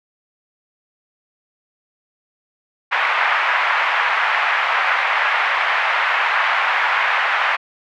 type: band-pass noise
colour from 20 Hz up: white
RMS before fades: -18 dBFS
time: 2.91-7.57 s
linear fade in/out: 20 ms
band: 770 to 2200 Hz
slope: 24 dB/octave
effects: none